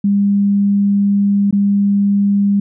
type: tone with dropouts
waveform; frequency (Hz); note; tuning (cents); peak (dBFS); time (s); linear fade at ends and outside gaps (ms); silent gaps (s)
sine; 201; G3; +44; -10; 0.04-2.6; 5; 1.51-1.526
effects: none